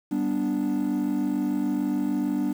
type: chord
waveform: triangle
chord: G major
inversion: none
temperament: equal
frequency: 196 / 246.9 / 293.7 Hz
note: G3 / B3 / D4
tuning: 0 / 0 / 0 cents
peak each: -27 / -25 / -23 dBFS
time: 0.11-2.53 s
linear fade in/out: 10 ms
effects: tanh soft clip ceiling -16 dBFS + 8-bit